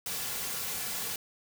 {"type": "noise with comb filter", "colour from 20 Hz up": "white", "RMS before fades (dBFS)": -35, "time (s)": [0.06, 1.16], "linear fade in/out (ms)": 2, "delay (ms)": 3.2, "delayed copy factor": -0.5, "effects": []}